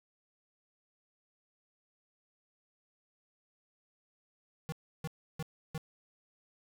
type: tone bursts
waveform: square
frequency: 158.6 Hz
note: D#3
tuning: 33 cents sharp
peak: -36 dBFS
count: 4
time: 4.69-5.778 s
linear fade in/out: 0 ms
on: 32 ms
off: 320 ms
effects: none